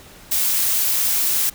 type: noise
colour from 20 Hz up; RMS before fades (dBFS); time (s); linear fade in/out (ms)
blue; -19; 0.31-1.5; 10
effects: pink hiss -44 dBFS RMS until 1.54 s